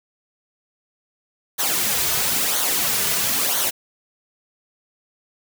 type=noise with flanger; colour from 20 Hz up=white; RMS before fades=-21 dBFS; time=1.58-3.71 s; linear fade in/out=20 ms; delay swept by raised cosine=0.39 to 3.79 ms; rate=1 Hz; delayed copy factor=-0.65; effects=none